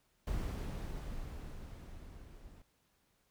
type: noise with level ramp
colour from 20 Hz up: brown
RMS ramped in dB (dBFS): -36 to -55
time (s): 0.27-2.62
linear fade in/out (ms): 2
effects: pink hiss -75 dBFS RMS until 3.3 s